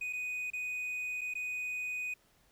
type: tone with dropouts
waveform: triangle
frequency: 2489 Hz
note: D#7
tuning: in tune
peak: -33 dBFS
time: 0.01-2.14 s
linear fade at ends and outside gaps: 5 ms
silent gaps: 0.128-0.132 / 0.503-0.533 / 1.211-1.214 / 1.339-1.352 s
effects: pink hiss -68 dBFS RMS until 2.51 s